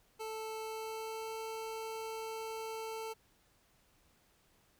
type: tone with pitch glide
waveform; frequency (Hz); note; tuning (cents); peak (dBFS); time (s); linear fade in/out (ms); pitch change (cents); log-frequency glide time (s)
25% pulse; 440 to 444.6; A4 to A4; 0 to +18; -36; 0.19-3.14; 20; +18; 0.6-1.37
effects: pink hiss -70 dBFS RMS until 4.79 s